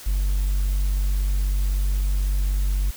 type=tone; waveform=triangle; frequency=48.07 Hz; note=G1; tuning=33 cents flat; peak=-16 dBFS; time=0.06-2.91 s; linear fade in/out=10 ms; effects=tanh soft clip ceiling -13 dBFS + white hiss -41 dBFS RMS until 2.96 s